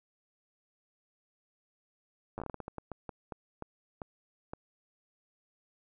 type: slowing click train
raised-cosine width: 1 ms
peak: -25 dBFS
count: 17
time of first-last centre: 2.38-4.535 s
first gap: 9 ms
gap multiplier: 1.31
effects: none